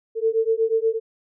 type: beating tone pair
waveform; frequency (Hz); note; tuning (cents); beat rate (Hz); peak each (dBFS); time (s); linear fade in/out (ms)
sine; 444.6 / 452.9; A4 / A#4; +18 / -50; 8.3; -21 / -21; 0.15-1; 50
effects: none